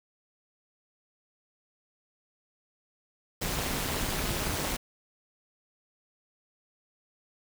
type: noise with amplitude modulation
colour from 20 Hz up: pink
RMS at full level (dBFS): -28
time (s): 3.41-4.77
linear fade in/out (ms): 10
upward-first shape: sine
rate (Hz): 210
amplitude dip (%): 75
effects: none